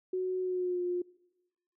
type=tone with pitch glide; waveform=sine; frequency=370 to 355.7 Hz; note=F#4 to F4; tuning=0 to +32 cents; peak=-29 dBFS; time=0.13-1.02 s; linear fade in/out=5 ms; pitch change=-68 cents; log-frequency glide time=0.41-0.82 s; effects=noise-tail reverb RT60 1.0 s tail -23 dB re dry